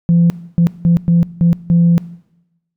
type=tone bursts at uneven times; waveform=sine; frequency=170.3 Hz; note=F3; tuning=43 cents flat; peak=-6 dBFS; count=6; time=0.09-0.3 / 0.58-0.67 / 0.85-0.97 / 1.08-1.23 / 1.41-1.53 / 1.7-1.98 s; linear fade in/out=0 ms; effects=noise-tail reverb RT60 0.9 s tail -20 dB re dry + tanh soft clip ceiling -4 dBFS